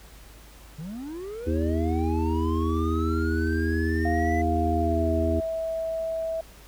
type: linear sweep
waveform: triangle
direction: up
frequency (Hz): 142.4 to 2019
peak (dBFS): -31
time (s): 0.78-4.42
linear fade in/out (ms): 10
type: harmonic tone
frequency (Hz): 81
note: E2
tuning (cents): -30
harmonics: 1 / 3 / 4 / 5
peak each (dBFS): -25 / -30 / -28 / -32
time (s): 1.46-5.41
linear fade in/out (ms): 20
type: tone with pitch glide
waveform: sine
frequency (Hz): 698.5 to 651.7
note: F5 to E5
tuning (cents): 0 to -20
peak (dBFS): -26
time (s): 4.05-6.41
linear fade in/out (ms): 5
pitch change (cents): -120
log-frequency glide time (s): 4.75-5.1
effects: added 52 Hz sine -47 dBFS peak until 6.67 s + pink hiss -51 dBFS RMS until 6.67 s